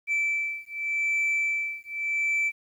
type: beating tone pair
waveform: sine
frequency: 2324 / 2324.85 Hz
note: D7 / D7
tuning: -19 / -18 cents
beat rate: 0.85 Hz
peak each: -26 dBFS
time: 0.07-2.52 s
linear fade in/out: 50 ms
effects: tanh soft clip ceiling -21 dBFS + 10-bit